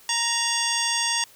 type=harmonic tone with a mistuned harmonic; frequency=932.3 Hz; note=A#5; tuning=in tune; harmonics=1 / 2 / 3 / 4 / 5 / 6 / 7 / 9; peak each=-30 / -30 / -30 / -30 / -30 / -30 / -30 / -30 dBFS; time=0.09-1.24 s; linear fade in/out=2 ms; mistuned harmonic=4; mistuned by=-140 cents; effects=white hiss -52 dBFS RMS until 1.35 s